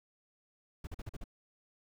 brown noise bursts, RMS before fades -41 dBFS, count 6, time 0.84-1.241 s, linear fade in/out 5 ms, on 31 ms, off 43 ms, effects none

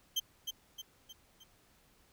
35% pulse tone with echo, 3136 Hz, G7, in tune, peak -28 dBFS, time 0.16-0.2 s, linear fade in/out 10 ms, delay 310 ms, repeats 4, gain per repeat -6 dB, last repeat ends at 1.44 s, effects pink hiss -67 dBFS RMS until 2.12 s

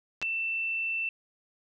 clicks, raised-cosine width 0.2 ms, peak -19 dBFS, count 2, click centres 0.216 / 0.226 s
sine tone, 2674 Hz, E7, 24 cents sharp, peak -28 dBFS, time 0.22-1.09 s, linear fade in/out 2 ms
effects none

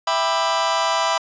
sawtooth chord, E minor seventh, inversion none, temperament just, 659.3 / 791.1 / 988.9 / 1186.7 Hz, E5 / G5 / B5 / D6, 0 / +16 / +2 / +18 cents, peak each -19 / -22 / -17 / -21 dBFS, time 0.07-1.18 s, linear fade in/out 5 ms, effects resampled to 16000 Hz + 8-bit

